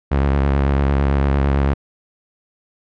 sawtooth tone with vibrato, 69.3 Hz, C#2, in tune, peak -10 dBFS, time 0.11-1.74 s, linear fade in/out 10 ms, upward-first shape square, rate 9 Hz, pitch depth 37 cents each way, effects low-pass 2000 Hz 12 dB/octave

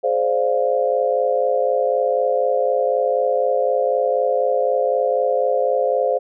sine chord, D half-diminished seventh, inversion second, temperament equal with one note detuned, 422.3 / 523.3 / 587.3 / 698.5 Hz, Ab4 / C5 / D5 / F5, +29 / 0 / 0 / 0 cents, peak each -24 / -18 / -23 / -23 dBFS, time 0.03-6.19 s, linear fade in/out 20 ms, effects none

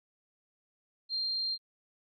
sine tone, 4186 Hz, C8, in tune, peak -30 dBFS, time 1.09-1.58 s, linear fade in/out 50 ms, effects Opus 48 kbps

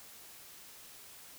silence, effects white hiss -53 dBFS RMS until 1.38 s

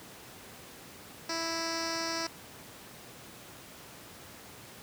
10% pulse tone with low-pass filter, 329.5 Hz, E4, 1 cent flat, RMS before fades -34 dBFS, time 1.29-2.27 s, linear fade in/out 5 ms, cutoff 5700 Hz, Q 5, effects pink hiss -49 dBFS RMS until 4.82 s + high-pass 100 Hz 12 dB/octave

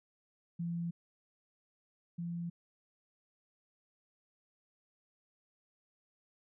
sine tone pair in turn, 170.2 / 171.09 Hz, F3 / F3, -44 / -35 cents, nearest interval unison, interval 9 cents, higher second, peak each -34 / -36 dBFS, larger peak first, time 0.59-0.91 / 2.18-2.5 s, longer neither, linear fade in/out 10 ms, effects none

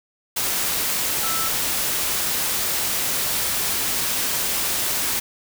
sine tone in noise, 1319 Hz, E6, 1 cent sharp, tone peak -28 dBFS, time 1.23-1.49 s, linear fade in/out 10 ms, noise white, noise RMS -23 dBFS, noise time 0.36-5.2 s, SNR -8 dB, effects none

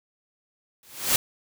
white noise with exponential growth, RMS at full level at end -17 dBFS, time 0.83-1.16 s, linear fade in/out 2 ms, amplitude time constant 71 ms, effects none

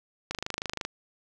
click train, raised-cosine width 0.2 ms, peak -14 dBFS, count 15, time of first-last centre 0.31-0.851 s, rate 25.9 Hz, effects none

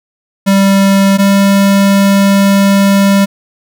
square tone pair in turn, 196 / 197.71 Hz, G3 / G3, 0 / +15 cents, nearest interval unison, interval 15 cents, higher second, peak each -6 dBFS, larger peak neither, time 0.46-1.18 / 1.18-3.26 s, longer second, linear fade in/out 20 ms, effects none

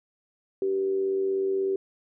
sine tone with amplitude modulation, 386.7 Hz, G4, 24 cents flat, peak -21 dBFS, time 0.62-1.76 s, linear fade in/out 2 ms, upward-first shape sine, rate 96.4 Hz, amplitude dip 45%, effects none

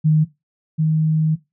sine tone pair in turn, 155 / 156.98 Hz, D#3 / D#3, -6 / +16 cents, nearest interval unison, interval 22 cents, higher second, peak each -11 / -14 dBFS, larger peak first, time 0.04-0.25 / 0.78-1.36 s, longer second, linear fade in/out 20 ms, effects noise-tail reverb RT60 0.2 s tail -17 dB re dry

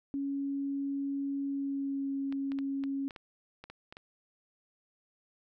sine tone with pitch glide, 278.1 to 274.7 Hz, C#4 to C#4, +6 to -16 cents, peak -31 dBFS, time 0.14-3.08 s, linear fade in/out 0 ms, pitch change -22 cents, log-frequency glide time 1.47-2.12 s
clicks, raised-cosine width 0.3 ms, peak -30 dBFS, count 10, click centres 2.325 / 2.519 / 2.588 / 2.838 / 3.108 / 3.162 / 3.64 / 3.7 / 3.925 / 3.969 s
effects none

